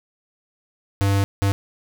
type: tone bursts at uneven times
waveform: square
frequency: 99 Hz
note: G2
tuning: 18 cents sharp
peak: -17 dBFS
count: 2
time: 1.01-1.24 / 1.42-1.52 s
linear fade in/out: 0 ms
effects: none